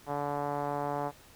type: tone with low-pass filter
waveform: 5% pulse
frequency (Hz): 144.3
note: D3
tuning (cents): -30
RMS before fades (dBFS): -33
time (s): 0.06-1.12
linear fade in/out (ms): 50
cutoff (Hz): 820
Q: 1.9
effects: pink hiss -56 dBFS RMS until 1.35 s